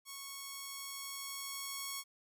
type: tone with level ramp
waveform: 5% pulse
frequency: 1104 Hz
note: C#6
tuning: 7 cents flat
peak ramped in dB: -33 to -27 dBFS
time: 0.05-2.04 s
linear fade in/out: 50 ms
effects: none